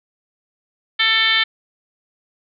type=tone with frequency modulation; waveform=sine; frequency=2669 Hz; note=E7; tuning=21 cents sharp; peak=-13 dBFS; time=0.99-1.44 s; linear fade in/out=10 ms; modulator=445 Hz; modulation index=2.6; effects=none